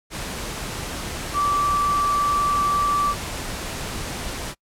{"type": "tone in noise", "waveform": "sine", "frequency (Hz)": 1162, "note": "D6", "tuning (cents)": -19, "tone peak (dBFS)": -18, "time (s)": [1.33, 3.15], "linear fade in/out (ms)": 50, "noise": "pink", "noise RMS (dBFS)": -30, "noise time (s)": [0.1, 4.55], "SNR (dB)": 9, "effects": ["noise-tail reverb RT60 0.1 s tail -26 dB re dry", "low-pass 11000 Hz 12 dB/octave"]}